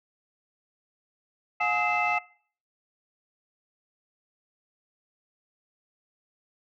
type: tone cluster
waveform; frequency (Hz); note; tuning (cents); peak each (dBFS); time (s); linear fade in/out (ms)
sine; 716 / 839 / 1275 / 2074 / 2639; F5 / G#5 / D#6 / C7 / E7; +43 / +17 / +42 / -16 / +1; -29; 1.6-2.19; 10
effects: noise-tail reverb RT60 0.5 s tail -22 dB re dry + tanh soft clip ceiling -15 dBFS